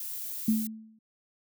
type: noise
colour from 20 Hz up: violet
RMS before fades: -37 dBFS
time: 0-0.67 s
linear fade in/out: 2 ms
type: tone with exponential decay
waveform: sine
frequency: 220 Hz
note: A3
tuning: in tune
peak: -19 dBFS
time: 0.48-0.99 s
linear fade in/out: 5 ms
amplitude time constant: 110 ms
effects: none